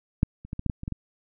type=clicks; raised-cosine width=5 ms; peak=-7 / -29 / -20 / -19 / -14 / -13 / -23 / -18 / -18 dBFS; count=9; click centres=0.231 / 0.45 / 0.531 / 0.594 / 0.663 / 0.698 / 0.834 / 0.879 / 0.923 s; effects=none